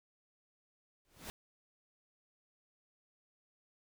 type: noise with exponential growth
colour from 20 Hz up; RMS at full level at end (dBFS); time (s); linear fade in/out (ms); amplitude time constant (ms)
pink; -41; 1.05-1.3; 0; 54
effects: none